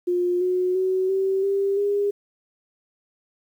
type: tone with pitch steps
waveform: sine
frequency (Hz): 355.3 / 364.9 / 374.7 / 384.8 / 395.1 / 405.8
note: F4 / F#4 / F#4 / G4 / G4 / G#4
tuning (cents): +30 / -24 / +22 / -32 / +14 / -40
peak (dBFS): -19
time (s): 0.07-2.11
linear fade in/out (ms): 10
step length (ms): 340
effects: 9-bit